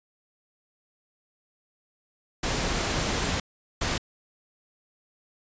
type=noise bursts at uneven times; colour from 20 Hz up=pink; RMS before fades=-27 dBFS; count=2; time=2.43-3.4 / 3.81-3.98 s; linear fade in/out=5 ms; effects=resampled to 16000 Hz